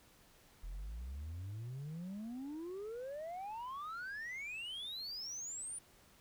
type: exponential sweep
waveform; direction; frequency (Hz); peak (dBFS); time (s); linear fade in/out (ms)
sine; up; 40.08 to 9580; -39; 0.63-5.79; 10
effects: tanh soft clip ceiling -41 dBFS + pink hiss -65 dBFS RMS until 6.2 s